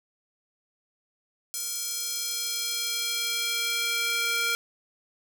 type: tone with high-pass filter sweep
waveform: square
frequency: 466.2 Hz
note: A#4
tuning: in tune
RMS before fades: -29 dBFS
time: 1.54-4.55 s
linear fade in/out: 0 ms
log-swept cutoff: 6600 to 1800 Hz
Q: 1.2
effects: 8-bit